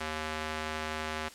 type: tone with band-pass filter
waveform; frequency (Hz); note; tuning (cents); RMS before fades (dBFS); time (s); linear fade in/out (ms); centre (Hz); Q
square; 78; D#2; +5; -36; 0-1.29; 10; 1900; 0.64
effects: white hiss -51 dBFS RMS until 1.34 s + low-pass 9000 Hz 12 dB/octave